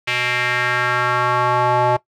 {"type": "tone with band-pass filter sweep", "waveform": "square", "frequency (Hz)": 123.47, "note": "B2", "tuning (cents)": 0, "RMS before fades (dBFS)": -18, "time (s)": [0.07, 1.97], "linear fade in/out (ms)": 10, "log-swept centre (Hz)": [2500, 780], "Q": 2.4, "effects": ["noise-tail reverb RT60 0.1 s tail -18 dB re dry"]}